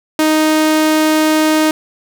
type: tone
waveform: sawtooth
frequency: 311.1 Hz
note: D#4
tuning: in tune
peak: -6 dBFS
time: 0.19-1.71 s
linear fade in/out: 2 ms
effects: none